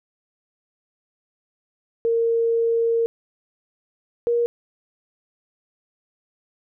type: tone pair in turn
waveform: sine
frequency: 460.8 / 472.9 Hz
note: A#4 / A#4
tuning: -20 / +25 cents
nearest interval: unison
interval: 45 cents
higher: second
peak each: -17 dBFS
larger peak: neither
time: 2.05-3.06 / 4.27-4.46 s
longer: first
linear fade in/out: 0 ms
effects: none